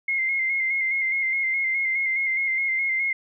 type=tone with vibrato; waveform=sine; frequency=2122 Hz; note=C7; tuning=24 cents sharp; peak=-21 dBFS; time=0.08-3.13 s; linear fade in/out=5 ms; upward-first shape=square; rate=4.8 Hz; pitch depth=31 cents each way; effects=none